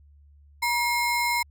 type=ring-modulated tone; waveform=square; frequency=1549 Hz; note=G6; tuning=21 cents flat; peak=-20 dBFS; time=0.62-1.43 s; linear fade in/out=10 ms; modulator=597 Hz; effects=added 72 Hz sine -51 dBFS peak until 1.5 s